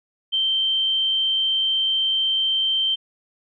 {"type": "tone", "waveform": "sine", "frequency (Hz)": 3126, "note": "G7", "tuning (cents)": -6, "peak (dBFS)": -18, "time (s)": [0.32, 2.96], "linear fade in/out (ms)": 20, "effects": []}